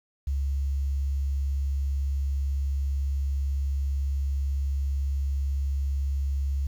sine tone with quantisation, 69 Hz, C#2, 7 cents flat, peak -24 dBFS, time 0.27-6.67 s, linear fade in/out 5 ms, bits 9, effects none

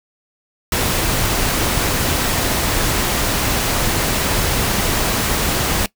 pink noise, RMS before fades -18 dBFS, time 0.72-5.86 s, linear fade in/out 2 ms, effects noise-tail reverb RT60 0.1 s tail -20 dB re dry

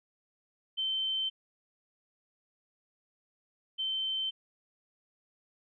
sine tone pair in turn, 3094 / 3094 Hz, G7 / G7, -23 / -23 cents, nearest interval unison, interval 0 cents, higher neither, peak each -29 / -30 dBFS, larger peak first, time 0.77-1.3 / 3.78-4.31 s, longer neither, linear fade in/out 20 ms, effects none

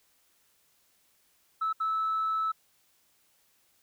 sine tone bursts at uneven times, 1307 Hz, E6, 15 cents flat, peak -25 dBFS, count 2, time 1.61-1.73 / 1.8-2.52 s, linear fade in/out 10 ms, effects tanh soft clip ceiling -23 dBFS + white hiss -68 dBFS RMS until 3.82 s

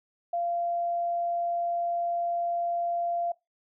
sine tone, 690 Hz, F5, 21 cents flat, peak -26 dBFS, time 0.33-3.32 s, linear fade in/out 5 ms, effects noise-tail reverb RT60 0.2 s tail -22 dB re dry

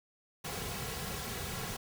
pink noise with comb filter, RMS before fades -39 dBFS, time 0.44-1.77 s, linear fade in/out 10 ms, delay 3.3 ms, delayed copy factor -0.6, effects none

